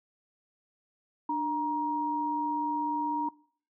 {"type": "tone pair together", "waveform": "sine", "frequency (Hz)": [297.3, 944], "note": ["D4", "A#5"], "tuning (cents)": [21, 22], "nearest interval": "octave + minor sixth", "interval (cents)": 2001, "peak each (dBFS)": [-33, -28], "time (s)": [1.29, 3.29], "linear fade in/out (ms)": 5, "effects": ["noise-tail reverb RT60 0.5 s tail -22 dB re dry"]}